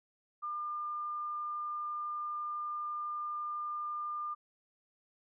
sine tone, 1202 Hz, D6, 40 cents sharp, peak -35 dBFS, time 0.42-4.35 s, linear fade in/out 20 ms, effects none

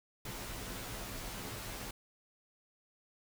pink noise with comb filter, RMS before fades -43 dBFS, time 0.25-1.91 s, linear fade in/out 5 ms, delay 13 ms, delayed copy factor -0.75, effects none

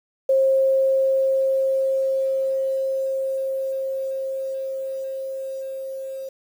sine tone with level ramp, 534 Hz, C5, 35 cents sharp, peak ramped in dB -14 to -29 dBFS, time 0.29-6.29 s, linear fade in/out 5 ms, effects 8-bit

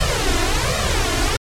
pink noise with flanger, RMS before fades -18 dBFS, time 0-1.37 s, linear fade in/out 10 ms, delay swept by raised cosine 1.6 to 2.9 ms, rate 1.3 Hz, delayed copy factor +0.95, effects low-pass 8000 Hz 12 dB/octave + MP3 96 kbps

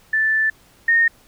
sine tone pair in turn, 1760 / 1842.7 Hz, A6 / A#6, 0 / -21 cents, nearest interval minor second, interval 79 cents, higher second, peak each -15 / -12 dBFS, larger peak second, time 0.13-0.5 / 0.88-1.08 s, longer first, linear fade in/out 5 ms, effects pink hiss -53 dBFS RMS until 1.27 s

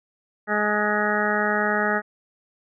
harmonic tone, 209.6 Hz, G#3, 16 cents sharp, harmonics 1 / 2 / 3 / 4 / 6 / 7 / 8 / 9, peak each -28 / -28 / -28 / -28 / -28 / -28 / -28 / -28 dBFS, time 0.47-2.02 s, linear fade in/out 50 ms, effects none

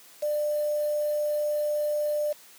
sine tone with quantisation, 596 Hz, D5, 25 cents sharp, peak -24 dBFS, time 0.22-2.33 s, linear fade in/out 10 ms, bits 7, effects white hiss -52 dBFS RMS until 2.58 s + high-pass 200 Hz 12 dB/octave

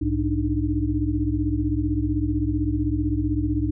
sine tone cluster, 62.9 / 105.5 / 293.5 / 309.2 Hz, B1 / G#2 / D4 / D#4, +32 / +28 / -1 / -11 cents, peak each -26 dBFS, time 0.01-3.71 s, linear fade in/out 10 ms, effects none

